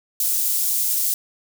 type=high-pass noise; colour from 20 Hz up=white; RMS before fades=-21 dBFS; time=0.2-1.14 s; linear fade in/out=2 ms; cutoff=7400 Hz; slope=12 dB/octave; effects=none